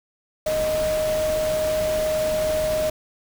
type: tone in noise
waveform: sine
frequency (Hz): 621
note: D#5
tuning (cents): -3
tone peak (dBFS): -20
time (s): 0.46-2.9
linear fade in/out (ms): 5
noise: pink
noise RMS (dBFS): -31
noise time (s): 0.46-2.9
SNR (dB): +8
effects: none